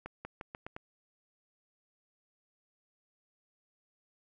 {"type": "accelerating click train", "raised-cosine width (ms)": 0.5, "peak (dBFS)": -26, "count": 6, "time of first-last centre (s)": [0.06, 0.765], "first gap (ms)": 190, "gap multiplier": 0.85, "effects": []}